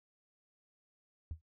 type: tone with exponential decay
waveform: sine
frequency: 80.1 Hz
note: E2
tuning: 49 cents flat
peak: -33 dBFS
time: 1.31-1.41 s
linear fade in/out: 0 ms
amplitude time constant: 20 ms
effects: noise-tail reverb RT60 0.1 s tail -19 dB re dry + tanh soft clip ceiling -33 dBFS